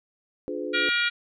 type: chord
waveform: sine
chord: D diminished seventh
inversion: none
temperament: just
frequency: 293.7 / 352.4 / 422.9 / 507.5 Hz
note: D4 / F4 / Ab4 / Cb5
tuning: 0 / +16 / +31 / +47 cents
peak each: -34 dBFS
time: 0.48-0.89 s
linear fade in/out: 0 ms
type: harmonic tone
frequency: 475.3 Hz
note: A#4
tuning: 34 cents sharp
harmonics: 3 / 4 / 5 / 6 / 7 / 8 / 9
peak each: -25 / -31 / -27 / -35 / -30 / -36 / -38 dBFS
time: 0.73-1.1 s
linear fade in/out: 20 ms
effects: none